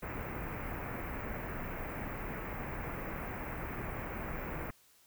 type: band-stop noise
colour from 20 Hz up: pink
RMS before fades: -40 dBFS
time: 0.02-4.71 s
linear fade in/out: 10 ms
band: 2400 to 16000 Hz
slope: 48 dB/octave
effects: white hiss -65 dBFS RMS until 5.06 s